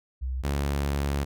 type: tone pair in turn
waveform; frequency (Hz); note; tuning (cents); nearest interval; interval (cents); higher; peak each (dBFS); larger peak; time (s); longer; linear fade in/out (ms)
sine / sawtooth; 64.3 / 70.61; C2 / C#2; -30 / +33; major second; 163; second; -27 / -21; second; 0.21-0.43 / 0.43-1.25; second; 20
effects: none